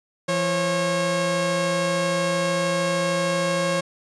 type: tone pair together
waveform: sawtooth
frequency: 170.3 / 544 Hz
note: F3 / C#5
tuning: -43 / -33 cents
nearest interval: octave + minor sixth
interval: 2010 cents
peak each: -22 / -18 dBFS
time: 0.28-3.81 s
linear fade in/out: 10 ms
effects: resampled to 22050 Hz